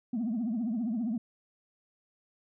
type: tone with vibrato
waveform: sine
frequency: 228.8 Hz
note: A#3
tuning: 32 cents flat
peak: -27 dBFS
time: 0.13-1.18 s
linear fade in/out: 5 ms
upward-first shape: triangle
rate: 15 Hz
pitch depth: 210 cents each way
effects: tanh soft clip ceiling -26 dBFS